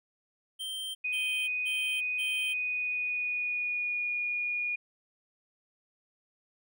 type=tone bursts; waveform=square; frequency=3136 Hz; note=G7; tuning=in tune; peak=-35 dBFS; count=4; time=0.59-2.54 s; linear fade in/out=20 ms; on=360 ms; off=170 ms
type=tone with pitch glide; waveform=sine; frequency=2489 to 2442 Hz; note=D#7 to D#7; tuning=0 to -33 cents; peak=-29 dBFS; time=1.04-4.76 s; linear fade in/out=10 ms; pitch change=-33 cents; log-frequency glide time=2.53-4.14 s
effects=none